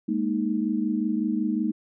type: chord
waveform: sine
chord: Ab suspended second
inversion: none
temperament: equal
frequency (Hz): 207.7 / 233.1 / 311.1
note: Ab3 / Bb3 / Eb4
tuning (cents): 0 / 0 / 0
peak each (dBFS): -27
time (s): 0.08-1.72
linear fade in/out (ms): 10
effects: none